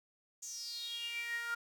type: tone with high-pass filter sweep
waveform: sawtooth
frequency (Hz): 469.6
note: A#4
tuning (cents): +13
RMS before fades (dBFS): -41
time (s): 0.42-1.55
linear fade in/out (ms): 10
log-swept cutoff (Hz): 6800 to 1400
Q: 9.6
effects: none